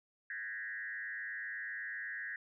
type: tone with frequency modulation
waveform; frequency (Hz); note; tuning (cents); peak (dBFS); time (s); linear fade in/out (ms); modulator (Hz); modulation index
sine; 1760; A6; 0; -39; 0.3-2.36; 2; 108; 1.7
effects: none